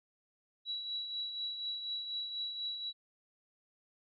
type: tone with tremolo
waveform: sine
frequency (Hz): 3911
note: B7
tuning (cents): -18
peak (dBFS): -34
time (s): 0.65-2.93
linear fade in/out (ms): 50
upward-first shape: triangle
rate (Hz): 4.1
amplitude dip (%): 55
effects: none